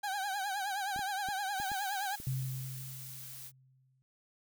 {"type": "tone with vibrato", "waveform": "30% pulse", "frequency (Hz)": 791, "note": "G5", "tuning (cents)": 15, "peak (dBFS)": -31, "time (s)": [0.03, 2.16], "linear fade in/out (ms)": 10, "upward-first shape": "triangle", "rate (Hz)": 9.6, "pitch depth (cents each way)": 110}
{"type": "clicks", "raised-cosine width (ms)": 3, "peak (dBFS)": -34, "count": 6, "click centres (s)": [0.962, 0.992, 1.287, 1.6, 1.717, 2.201]}
{"type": "noise", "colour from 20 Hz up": "blue", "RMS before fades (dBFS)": -47, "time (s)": [1.54, 3.52], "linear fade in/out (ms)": 50}
{"type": "tone with exponential decay", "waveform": "sine", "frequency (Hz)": 130.81, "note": "C3", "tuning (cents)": 0, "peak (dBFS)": -30, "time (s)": [2.27, 4.02], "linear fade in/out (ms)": 0, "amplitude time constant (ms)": 380}
{"effects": []}